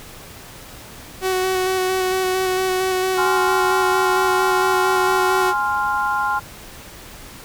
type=tone with vibrato; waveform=sawtooth; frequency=373.3 Hz; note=F#4; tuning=15 cents sharp; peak=-14 dBFS; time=1.21-5.54 s; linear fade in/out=50 ms; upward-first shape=square; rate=4.4 Hz; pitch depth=13 cents each way
type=chord; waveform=sine; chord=F minor; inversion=first; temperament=equal; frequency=830.6 / 1046.5 / 1396.9 Hz; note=Ab5 / C6 / F6; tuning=0 / 0 / 0 cents; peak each=-22 dBFS; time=3.17-6.4 s; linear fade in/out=20 ms
effects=pink hiss -39 dBFS RMS until 7.44 s